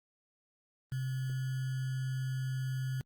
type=tone with sample-and-hold; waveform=sine; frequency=130.81 Hz; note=C3; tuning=in tune; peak=-32 dBFS; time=0.92-3.01 s; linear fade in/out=0 ms; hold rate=1575 Hz; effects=Opus 24 kbps